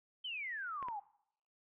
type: exponential sweep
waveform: sine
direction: down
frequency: 3153 to 784 Hz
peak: -39 dBFS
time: 0.24-1 s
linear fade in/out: 10 ms
type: clicks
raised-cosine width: 0.5 ms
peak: -32 dBFS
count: 2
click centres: 0.827 / 0.885 s
effects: noise-tail reverb RT60 0.7 s tail -21 dB re dry